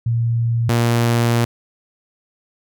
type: tone pair in turn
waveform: sine / sawtooth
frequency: 116.54 / 117.83 Hz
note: A#2 / A#2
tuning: 0 / +19 cents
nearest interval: unison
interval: 19 cents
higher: second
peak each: -15 / -10 dBFS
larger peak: second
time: 0.06-0.69 / 0.69-1.45 s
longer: second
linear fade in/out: 5 ms
effects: none